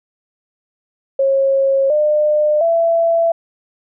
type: tone with pitch steps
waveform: sine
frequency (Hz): 543 / 602.5 / 668.5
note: C#5 / D5 / E5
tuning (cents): -36 / +44 / +24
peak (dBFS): -11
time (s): 1.19-3.32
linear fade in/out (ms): 5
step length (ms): 710
effects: none